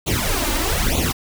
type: noise with flanger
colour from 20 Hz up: pink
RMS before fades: -20 dBFS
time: 0.06-1.13 s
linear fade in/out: 20 ms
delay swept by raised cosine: 0.29 to 3.39 ms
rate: 1.1 Hz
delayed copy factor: +0.9
effects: none